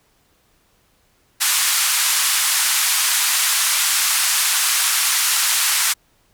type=band-pass noise; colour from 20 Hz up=white; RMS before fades=-18 dBFS; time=1.4-5.94 s; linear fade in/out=20 ms; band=1000 to 12000 Hz; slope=24 dB/octave; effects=pink hiss -60 dBFS RMS until 6.33 s